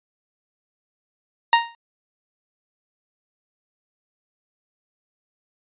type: tone with exponential decay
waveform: sawtooth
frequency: 932 Hz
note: A#5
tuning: 1 cent flat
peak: -5 dBFS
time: 1.53-1.75 s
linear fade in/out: 1 ms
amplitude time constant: 46 ms
effects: resampled to 8000 Hz